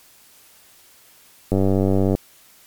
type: click train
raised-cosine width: 2 ms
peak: -6 dBFS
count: 62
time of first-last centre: 1.52-2.151 s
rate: 96.7 Hz
effects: white hiss -51 dBFS RMS until 2.66 s + MP3 96 kbps